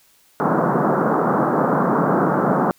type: band-pass noise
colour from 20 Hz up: pink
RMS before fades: -18 dBFS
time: 0.4-2.71 s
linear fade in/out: 0 ms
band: 150 to 1400 Hz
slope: 48 dB/octave
effects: white hiss -56 dBFS RMS until 2.78 s